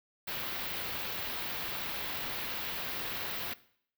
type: band-stop noise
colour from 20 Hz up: white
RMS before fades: -37 dBFS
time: 0.27-3.54 s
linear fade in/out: 10 ms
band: 4200 to 16000 Hz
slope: 24 dB/octave
effects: noise-tail reverb RT60 0.6 s tail -18 dB re dry